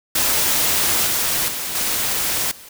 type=noise with level steps; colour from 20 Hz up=white; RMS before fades=-18 / -20 / -26 / -21 / -41 dBFS; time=0.15-2.69 s; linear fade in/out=5 ms; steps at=1.06 / 1.48 / 1.75 / 2.51 s; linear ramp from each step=5 ms; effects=none